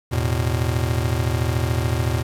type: chord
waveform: square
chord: E suspended fourth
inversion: none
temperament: just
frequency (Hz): 82.41 / 109.88 / 123.61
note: E2 / A2 / B2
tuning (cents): 0 / -2 / +2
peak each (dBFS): -24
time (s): 0.11-2.23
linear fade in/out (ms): 20
effects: resampled to 32000 Hz + 7-bit